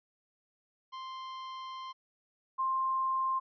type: tone pair in turn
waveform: 45% pulse / sine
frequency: 1046.5 / 1053.8 Hz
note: C6 / C6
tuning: 0 / +12 cents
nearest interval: unison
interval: 12 cents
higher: second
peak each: -40 / -28 dBFS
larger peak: second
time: 0.92-1.93 / 2.58-3.4 s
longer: first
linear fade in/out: 20 ms
effects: resampled to 11025 Hz